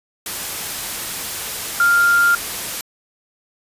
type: tone in noise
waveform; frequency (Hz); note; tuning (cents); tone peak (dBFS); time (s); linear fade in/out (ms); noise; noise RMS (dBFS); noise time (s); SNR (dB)
sine; 1396.9; F6; 0; -11; 1.8-2.35; 2; white; -26; 0.26-2.81; +12
effects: resampled to 32000 Hz